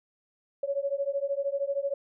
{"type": "beating tone pair", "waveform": "sine", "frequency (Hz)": [552, 565], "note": ["C#5", "C#5"], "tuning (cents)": [-7, 33], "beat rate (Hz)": 13, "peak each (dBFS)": -30, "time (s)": [0.63, 1.94], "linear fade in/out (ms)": 5, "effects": []}